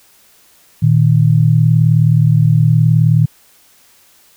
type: tone pair together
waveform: sine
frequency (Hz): 116.54 / 155.69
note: A#2 / D#3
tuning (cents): 0 / +1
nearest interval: perfect fourth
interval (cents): 501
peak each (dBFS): -10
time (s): 0.82-3.26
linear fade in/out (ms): 10
effects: white hiss -49 dBFS RMS until 4.36 s

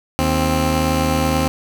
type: tone pair together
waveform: 15% pulse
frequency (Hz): 78.2 / 263.5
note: D#2 / C4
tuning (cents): +9 / +12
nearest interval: octave + major sixth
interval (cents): 2103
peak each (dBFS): -12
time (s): 0.19-1.48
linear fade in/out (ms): 0
effects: none

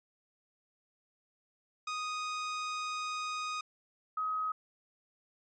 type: tone pair in turn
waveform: sawtooth / sine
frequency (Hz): 1244.5 / 1265.5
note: D#6 / D#6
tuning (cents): 0 / +29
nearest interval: unison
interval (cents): 29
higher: second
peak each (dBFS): -31 / -31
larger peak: neither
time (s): 1.87-3.61 / 4.17-4.52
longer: first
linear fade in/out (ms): 5
effects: resampled to 16000 Hz

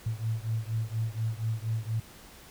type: beating tone pair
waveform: sine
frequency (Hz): 110 / 114.2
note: A2 / A#2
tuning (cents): 0 / -35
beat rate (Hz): 4.2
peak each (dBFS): -31 / -32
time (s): 0.06-2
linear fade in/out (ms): 5
effects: pink hiss -51 dBFS RMS until 2.5 s

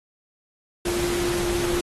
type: tone in noise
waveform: sine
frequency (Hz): 349.6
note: F4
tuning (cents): +2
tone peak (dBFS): -24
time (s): 0.85-1.81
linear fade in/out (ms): 5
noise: pink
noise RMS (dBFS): -29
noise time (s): 0.85-1.81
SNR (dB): +2
effects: AAC 32 kbps

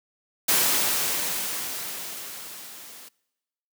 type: noise with level ramp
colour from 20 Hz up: white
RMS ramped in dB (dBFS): -20 to -45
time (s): 0.48-3.09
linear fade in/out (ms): 10
effects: noise-tail reverb RT60 1.0 s tail -24 dB re dry + high-pass 150 Hz 12 dB/octave

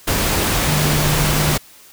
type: tone in noise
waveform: sine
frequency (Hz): 150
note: D3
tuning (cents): +37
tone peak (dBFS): -18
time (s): 0.67-1.56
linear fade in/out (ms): 10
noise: pink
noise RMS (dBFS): -18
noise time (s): 0.07-1.58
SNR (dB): -3
effects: white hiss -45 dBFS RMS until 1.92 s

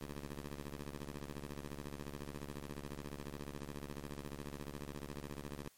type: ring-modulated tone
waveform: 10% pulse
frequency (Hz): 71.5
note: D2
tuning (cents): -46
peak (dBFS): -33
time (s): 0.01-5.68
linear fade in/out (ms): 0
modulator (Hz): 78.6
effects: white hiss -67 dBFS RMS until 5.77 s + MP3 64 kbps

